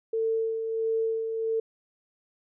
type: tone with tremolo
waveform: sine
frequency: 448.4 Hz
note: A4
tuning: 33 cents sharp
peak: -23 dBFS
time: 0.13-1.6 s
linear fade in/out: 5 ms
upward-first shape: sine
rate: 1.5 Hz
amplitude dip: 45%
effects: none